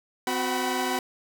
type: tone cluster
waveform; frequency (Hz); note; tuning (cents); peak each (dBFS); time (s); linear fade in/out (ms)
sawtooth; 255.8 / 367.2 / 760 / 984; C4 / F#4 / F#5 / B5; -39 / -13 / +46 / -7; -27; 0.27-0.99; 2
effects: none